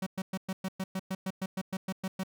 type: tone bursts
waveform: 45% pulse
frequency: 189.1 Hz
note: F#3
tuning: 38 cents sharp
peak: -31 dBFS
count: 15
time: 0.02-2.235 s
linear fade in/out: 5 ms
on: 45 ms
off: 110 ms
effects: none